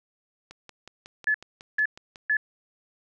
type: click train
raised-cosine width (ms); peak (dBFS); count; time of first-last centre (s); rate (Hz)
0.2; -26; 10; 0.51-2.158; 5.46
type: tone bursts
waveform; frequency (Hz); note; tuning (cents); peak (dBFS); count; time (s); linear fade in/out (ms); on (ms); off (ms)
sine; 1719; A6; -41; -20; 3; 1.27-2.369; 2; 73; 440
effects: none